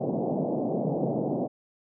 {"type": "band-pass noise", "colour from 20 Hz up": "pink", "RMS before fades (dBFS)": -28, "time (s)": [0, 1.48], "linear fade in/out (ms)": 20, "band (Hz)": [140, 740], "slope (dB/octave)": 48, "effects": []}